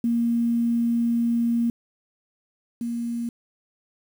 sine tone pair in turn, 234.2 / 235.1 Hz, A#3 / A#3, +8 / +15 cents, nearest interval unison, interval 7 cents, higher second, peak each -19 / -25 dBFS, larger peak first, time 0.04-1.7 / 2.81-3.29 s, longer first, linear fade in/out 2 ms, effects 8-bit

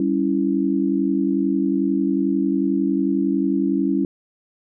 sine chord, C# diminished, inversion second, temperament equal with one note detuned, 196 / 278.5 / 329.6 Hz, G3 / C#4 / E4, 0 / +8 / 0 cents, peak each -23 / -20 / -22 dBFS, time 0-4.05 s, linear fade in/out 2 ms, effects none

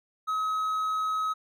triangle tone, 1276 Hz, D#6, 43 cents sharp, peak -24 dBFS, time 0.27-1.34 s, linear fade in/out 20 ms, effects none

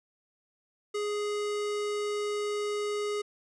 square tone, 415.3 Hz, G#4, in tune, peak -30 dBFS, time 0.94-3.22 s, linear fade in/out 10 ms, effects resampled to 22050 Hz

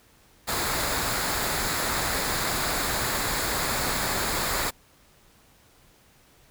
pink noise with comb filter, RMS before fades -27 dBFS, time 0.47-4.71 s, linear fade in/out 20 ms, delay 0.34 ms, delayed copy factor -0.5, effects pink hiss -58 dBFS RMS until 6.5 s

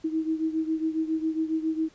sine beating tone pair, 317 / 324.3 Hz, D#4 / E4, +32 / -28 cents, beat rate 7.3 Hz, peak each -26 / -30 dBFS, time 0.04-1.89 s, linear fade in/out 10 ms, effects pink hiss -58 dBFS RMS until 1.94 s + resampled to 16000 Hz

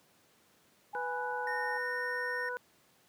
sine tone with pitch glide, 830.6 to 842.7 Hz, G#5 to G#5, 0 to +25 cents, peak -37 dBFS, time 0.93-1.78 s, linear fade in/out 10 ms, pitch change +25 cents, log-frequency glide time 1.15-1.2 s
harmonic tone, 493.9 Hz, B4, in tune, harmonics 1 / 2 / 3, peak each -39 / -41 / -38 dBFS, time 0.95-2.57 s, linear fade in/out 0 ms
triangle tone, 1833 Hz, A#6, 30 cents flat, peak -34 dBFS, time 1.47-2.49 s, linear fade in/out 2 ms
effects pink hiss -66 dBFS RMS until 3.08 s + high-pass 150 Hz 12 dB/octave

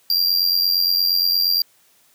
square tone with amplitude modulation, 4752 Hz, D8, 20 cents sharp, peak -13 dBFS, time 0.1-1.62 s, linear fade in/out 2 ms, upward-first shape sine, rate 88.6 Hz, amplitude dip 70%, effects white hiss -57 dBFS RMS until 2.14 s + high-pass 80 Hz 12 dB/octave

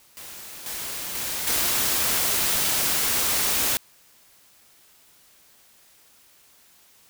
white noise with level steps, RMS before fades -40 / -32 / -29 / -23 dBFS, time 0.17-3.77 s, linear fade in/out 0 ms, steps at 0.66 / 1.15 / 1.47 s, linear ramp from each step 2 ms, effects white hiss -56 dBFS RMS until 7.09 s

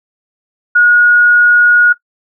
sine tone, 1446 Hz, F#6, 40 cents flat, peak -4 dBFS, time 0.75-1.93 s, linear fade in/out 10 ms, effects noise-tail reverb RT60 0.1 s tail -18 dB re dry

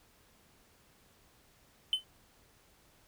triangle tone with exponential decay, 3047 Hz, G7, 50 cents flat, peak -20 dBFS, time 1.93-2.04 s, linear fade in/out 1 ms, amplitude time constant 22 ms, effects tanh soft clip ceiling -19 dBFS + pink hiss -65 dBFS RMS until 3.07 s

